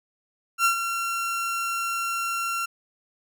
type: tone with ADSR envelope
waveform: 30% pulse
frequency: 1367 Hz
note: F6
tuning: 37 cents flat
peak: -14 dBFS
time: 0.58-2.66 s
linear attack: 69 ms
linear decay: 100 ms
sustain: -9 dB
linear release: 10 ms
effects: none